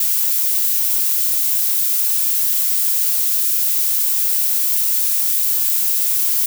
violet noise, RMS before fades -17 dBFS, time 0-6.46 s, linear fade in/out 2 ms, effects none

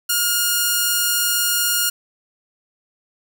5% pulse tone, 1423 Hz, F6, 32 cents sharp, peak -5 dBFS, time 0.09-1.9 s, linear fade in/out 10 ms, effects none

